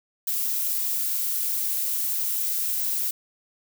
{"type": "noise", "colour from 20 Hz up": "violet", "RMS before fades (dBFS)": -26, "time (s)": [0.27, 3.11], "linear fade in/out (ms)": 5, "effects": []}